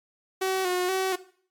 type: tone with vibrato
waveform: sawtooth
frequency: 370.2 Hz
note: F#4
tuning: 1 cent sharp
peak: -20 dBFS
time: 0.41-1.16 s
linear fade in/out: 10 ms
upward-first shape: square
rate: 2.1 Hz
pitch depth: 40 cents each way
effects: noise-tail reverb RT60 0.5 s tail -17 dB re dry + MP3 96 kbps